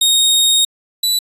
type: tone pair in turn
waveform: sawtooth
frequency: 3729 / 3958 Hz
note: A#7 / B7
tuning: 0 / +3 cents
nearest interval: minor second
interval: 103 cents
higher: second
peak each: -7 / -10 dBFS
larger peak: first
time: 0.01-0.65 / 1.03-1.19 s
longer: first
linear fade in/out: 5 ms
effects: resampled to 32000 Hz